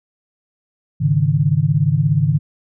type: chord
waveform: sine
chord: Ab suspended fourth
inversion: none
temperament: equal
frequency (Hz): 103.83 / 138.59 / 155.56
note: Ab2 / Db3 / Eb3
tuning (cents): 0 / 0 / 0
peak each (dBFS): -21 / -16 / -16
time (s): 1-2.39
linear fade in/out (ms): 20
effects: none